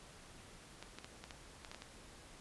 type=clicks; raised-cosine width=0.2 ms; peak=-30 dBFS; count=9; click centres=0.826 / 0.986 / 1.045 / 1.24 / 1.308 / 1.648 / 1.715 / 1.746 / 1.821 s; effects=pink hiss -57 dBFS RMS until 2.4 s + resampled to 24000 Hz